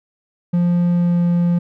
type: tone with pitch glide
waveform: triangle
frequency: 174.61 to 173.5 Hz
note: F3 to F3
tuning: 0 to -11 cents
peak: -11 dBFS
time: 0.53-1.59 s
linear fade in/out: 10 ms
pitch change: -11 cents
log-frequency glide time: 0.92-1.24 s
effects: none